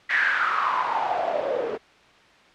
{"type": "noise with band-pass filter sweep", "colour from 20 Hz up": "white", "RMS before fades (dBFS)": -24, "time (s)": [0.09, 1.78], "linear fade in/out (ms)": 20, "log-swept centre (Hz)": [1900, 420], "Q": 7.4, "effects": ["white hiss -53 dBFS RMS until 2.54 s", "low-pass 3000 Hz 12 dB/octave"]}